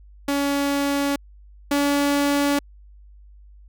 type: tone pair in turn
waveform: sawtooth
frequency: 282.1 / 285.2 Hz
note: C#4 / C#4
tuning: +30 / +49 cents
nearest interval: unison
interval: 19 cents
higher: second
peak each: -16 / -14 dBFS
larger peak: second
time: 0.28-1.16 / 1.71-2.59 s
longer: neither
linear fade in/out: 5 ms
effects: added 50 Hz sine -44 dBFS peak until 3.68 s